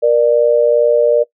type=tone pair together; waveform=sine; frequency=472.5 / 595 Hz; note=A#4 / D5; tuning=+23 / +22 cents; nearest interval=major third; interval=399 cents; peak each=-11 dBFS; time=0.02-1.24 s; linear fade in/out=20 ms; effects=noise-tail reverb RT60 0.1 s tail -20 dB re dry